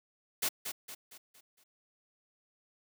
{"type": "noise with echo", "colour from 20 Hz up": "white", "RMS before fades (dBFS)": -31, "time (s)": [0.42, 0.49], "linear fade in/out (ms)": 10, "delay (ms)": 230, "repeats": 5, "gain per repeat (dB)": -7, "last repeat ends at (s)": 1.64, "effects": ["high-pass 200 Hz 12 dB/octave"]}